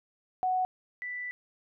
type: tone pair in turn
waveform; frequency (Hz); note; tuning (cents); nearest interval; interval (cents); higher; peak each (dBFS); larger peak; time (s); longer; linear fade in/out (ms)
sine; 741 / 1978.2; F#5 / B6; +2 / +2; octave + perfect fourth; 1700; second; -25 / -34; first; 0.43-0.65 / 1.02-1.31; second; 0
effects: none